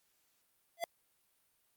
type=tone with exponential growth; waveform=square; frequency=679 Hz; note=F5; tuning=49 cents flat; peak=-30 dBFS; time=0.77-0.84 s; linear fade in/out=1 ms; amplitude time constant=15 ms; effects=white hiss -75 dBFS RMS until 1.76 s + Opus 48 kbps